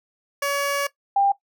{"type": "tone pair in turn", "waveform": ["15% pulse", "sine"], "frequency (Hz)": [565, 796], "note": ["C#5", "G5"], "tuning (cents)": [33, 26], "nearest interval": "tritone", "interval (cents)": 593, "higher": "second", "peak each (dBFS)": -15, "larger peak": "neither", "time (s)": [[0.42, 0.87], [1.16, 1.32]], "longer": "first", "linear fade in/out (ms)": 5, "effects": ["noise-tail reverb RT60 0.1 s tail -17 dB re dry"]}